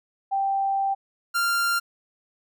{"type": "tone pair in turn", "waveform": ["sine", "45% pulse"], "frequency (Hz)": [784, 1389.3], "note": ["G5", "F6"], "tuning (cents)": [0, -9], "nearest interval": "minor seventh", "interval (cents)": 991, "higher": "second", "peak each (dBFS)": -21, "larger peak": "neither", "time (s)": [[0.31, 0.95], [1.34, 1.8]], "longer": "first", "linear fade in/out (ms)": 20, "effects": []}